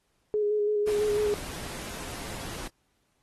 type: tone with vibrato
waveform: sine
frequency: 418.6 Hz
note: G#4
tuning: 14 cents sharp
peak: -23 dBFS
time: 0.34-1.34 s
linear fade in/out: 0 ms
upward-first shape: square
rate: 6 Hz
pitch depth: 19 cents each way
type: noise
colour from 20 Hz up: pink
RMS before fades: -39 dBFS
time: 0.87-2.68 s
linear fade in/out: 5 ms
effects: pink hiss -73 dBFS RMS until 3.22 s + AAC 32 kbps